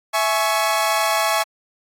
sawtooth chord, C# minor, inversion first, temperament equal with one note detuned, 659.3 / 844.6 / 1108.7 Hz, E5 / G#5 / C#6, 0 / +29 / 0 cents, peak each -18 dBFS, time 0.13-1.44 s, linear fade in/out 20 ms, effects AAC 48 kbps

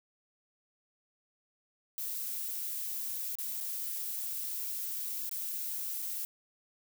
violet noise with dropouts, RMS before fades -37 dBFS, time 1.98-6.25 s, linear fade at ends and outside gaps 0 ms, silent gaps 3.354-3.386 / 3.604-3.609 / 5.293-5.313 / 6.019-6.023 s, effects none

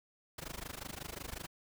pink noise with amplitude modulation, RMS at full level -41 dBFS, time 0.38-1.47 s, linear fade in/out 5 ms, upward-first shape sine, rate 25.5 Hz, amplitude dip 95%, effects none

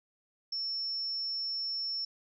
sine tone, 5400 Hz, E8, 41 cents sharp, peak -32 dBFS, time 0.52-2.05 s, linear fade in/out 5 ms, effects none

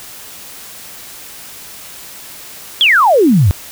sine exponential sweep, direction down, 3481 to 81.5 Hz, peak -6 dBFS, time 2.81-3.51 s, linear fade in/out 0 ms, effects white hiss -33 dBFS RMS until 3.71 s

